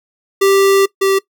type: tone pair in turn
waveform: square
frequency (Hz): 392 / 388.8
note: G4 / G4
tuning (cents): 0 / -14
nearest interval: unison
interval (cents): 14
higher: first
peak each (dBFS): -9 / -11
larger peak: first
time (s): 0.41-0.86 / 1.01-1.19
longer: first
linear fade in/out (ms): 10
effects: noise-tail reverb RT60 0.1 s tail -20 dB re dry